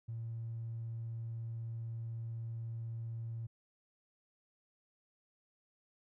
triangle tone with tanh clipping, 114.5 Hz, A#2, 31 cents flat, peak -38 dBFS, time 0.08-3.47 s, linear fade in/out 10 ms, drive 1 dB, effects none

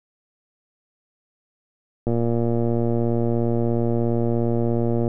click train, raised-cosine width 2 ms, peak -10 dBFS, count 353, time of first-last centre 2.07-5.079 s, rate 117 Hz, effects none

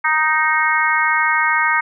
harmonic tone, 311.1 Hz, D#4, in tune, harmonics 3 / 4 / 5 / 6 / 7, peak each -20 / -20 / -20 / -20 / -20 dBFS, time 0.04-1.81 s, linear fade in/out 10 ms, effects none

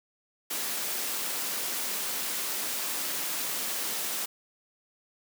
white high-pass noise, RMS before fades -32 dBFS, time 0.5-4.26 s, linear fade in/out 10 ms, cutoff 180 Hz, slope 24 dB/octave, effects none

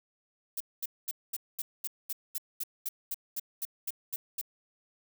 violet noise bursts, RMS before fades -34 dBFS, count 16, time 0.57-4.414 s, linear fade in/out 5 ms, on 34 ms, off 220 ms, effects none

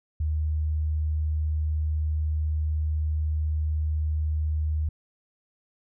sine tone, 77 Hz, D#2, 17 cents flat, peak -23 dBFS, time 0.2-4.89 s, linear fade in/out 5 ms, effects none

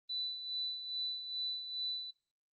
sine tone with tremolo, 3983 Hz, B7, 14 cents sharp, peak -35 dBFS, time 0.09-2.11 s, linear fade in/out 10 ms, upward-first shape sine, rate 2.4 Hz, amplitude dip 60%, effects noise-tail reverb RT60 0.4 s tail -20 dB re dry + Opus 32 kbps

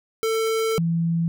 square / sine tone pair in turn, 445.9 / 167.02 Hz, A4 / E3, +23 / +23 cents, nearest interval octave + perfect fourth, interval 1700 cents, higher first, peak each -21 / -19 dBFS, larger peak second, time 0.23-0.78 / 0.78-1.28 s, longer first, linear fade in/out 0 ms, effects none

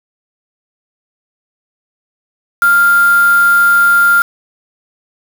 sine tone with quantisation, 1396.9 Hz, F6, in tune, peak -6 dBFS, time 2.62-4.22 s, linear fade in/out 2 ms, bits 3, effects none

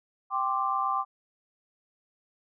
sine chord, G suspended fourth, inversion none, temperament equal, 784 / 1046.5 / 1174.7 Hz, G5 / C6 / D6, 0 / 0 / 0 cents, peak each -31 / -30 / -28 dBFS, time 0.3-1.05 s, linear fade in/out 50 ms, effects none

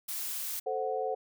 blue noise, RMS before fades -36 dBFS, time 0.08-0.6 s, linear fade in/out 10 ms
sine chord, F# diminished, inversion first, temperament equal, 440 / 523.3 / 740 Hz, A4 / C5 / F#5, 0 / 0 / 0 cents, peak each -34 dBFS, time 0.66-1.15 s, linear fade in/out 10 ms
effects none

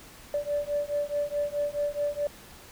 sine beating tone pair, 580 / 584.7 Hz, D5 / D5, -22 / -8 cents, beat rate 4.7 Hz, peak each -29 dBFS, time 0.34-2.27 s, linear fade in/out 2 ms, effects tanh soft clip ceiling -19 dBFS + pink hiss -49 dBFS RMS until 2.71 s

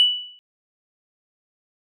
sine tone with exponential decay, 2960 Hz, F#7, in tune, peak -9 dBFS, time 0-0.39 s, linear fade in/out 0 ms, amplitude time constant 84 ms, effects tanh soft clip ceiling -5 dBFS

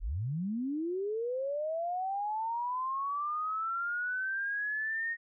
sine linear sweep, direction up, 31.52 to 1864.7 Hz, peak -31 dBFS, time 0-5.17 s, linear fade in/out 50 ms, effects none

